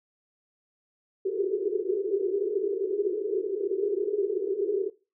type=band-pass noise; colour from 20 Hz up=pink; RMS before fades=-28 dBFS; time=1.25-4.9 s; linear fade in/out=10 ms; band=370 to 430 Hz; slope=96 dB/octave; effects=noise-tail reverb RT60 0.3 s tail -19 dB re dry